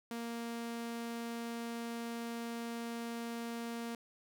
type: tone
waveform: sawtooth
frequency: 233.1 Hz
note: A#3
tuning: in tune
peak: -35 dBFS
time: 0.11-3.95 s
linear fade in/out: 2 ms
effects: none